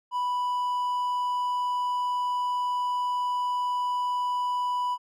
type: tone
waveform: triangle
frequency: 987.8 Hz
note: B5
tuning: in tune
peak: -23 dBFS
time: 0.11-4.98 s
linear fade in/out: 50 ms
effects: none